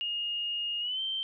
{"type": "tone with pitch glide", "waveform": "sine", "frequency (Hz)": [2849, 3125], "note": ["F7", "G7"], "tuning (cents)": [34, -6], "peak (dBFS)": -30, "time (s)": [0.01, 1.23], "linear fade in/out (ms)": 0, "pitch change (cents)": 160, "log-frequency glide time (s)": [0.8, 1.01], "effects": []}